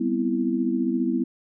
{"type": "chord", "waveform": "sine", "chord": "C major seventh", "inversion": "second", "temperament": "equal", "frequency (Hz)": [196, 246.9, 261.6, 329.6], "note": ["G3", "B3", "C4", "E4"], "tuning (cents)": [0, 0, 0, 0], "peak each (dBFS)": [-29, -24, -30, -26], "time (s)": [0, 1.24], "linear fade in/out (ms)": 10, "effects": []}